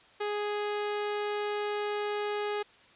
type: tone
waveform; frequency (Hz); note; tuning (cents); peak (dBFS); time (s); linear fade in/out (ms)
sawtooth; 415.3; G#4; 0; -26; 0.2-2.63; 10
effects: white hiss -58 dBFS RMS until 2.95 s + resampled to 8000 Hz